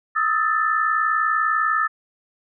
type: tone cluster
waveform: sine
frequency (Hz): 1253 / 1313 / 1764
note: D#6 / E6 / A6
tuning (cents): +12 / -7 / +4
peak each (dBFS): -22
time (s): 0.15-1.88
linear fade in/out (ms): 20
effects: none